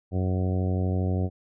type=harmonic tone; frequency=92.5 Hz; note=F#2; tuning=in tune; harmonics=1 / 2 / 3 / 4 / 5 / 6 / 7 / 8; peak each=-24 / -30 / -34 / -36 / -38 / -40 / -41 / -42 dBFS; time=0.11-1.3 s; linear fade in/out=50 ms; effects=none